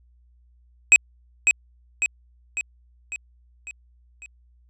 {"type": "tone with echo", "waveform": "square", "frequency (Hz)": 2534, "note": "D#7", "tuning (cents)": 31, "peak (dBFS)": -9, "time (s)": [0.92, 0.96], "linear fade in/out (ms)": 0, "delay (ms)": 550, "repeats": 6, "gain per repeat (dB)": -5, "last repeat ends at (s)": 4.26, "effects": ["added 60 Hz sine -54 dBFS peak until 4.69 s", "resampled to 24000 Hz"]}